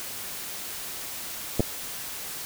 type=clicks; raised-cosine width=2 ms; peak=-9 / -9 dBFS; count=2; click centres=1.596 / 1.605 s; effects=white hiss -36 dBFS RMS until 2.45 s